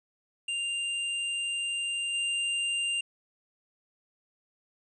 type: tone with level steps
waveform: square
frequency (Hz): 2792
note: F7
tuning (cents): -1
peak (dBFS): -30 / -28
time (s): 0.48-3.01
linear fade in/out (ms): 5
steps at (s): 2.13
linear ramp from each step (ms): 20
effects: resampled to 24000 Hz + 11-bit